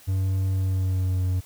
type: tone with pitch glide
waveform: triangle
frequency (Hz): 95.1 to 91.75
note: F#2 to F#2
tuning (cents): +48 to -14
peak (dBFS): -19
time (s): 0.07-1.41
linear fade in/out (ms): 20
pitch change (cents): -62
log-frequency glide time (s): 0.53-1.24
effects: white hiss -51 dBFS RMS until 1.45 s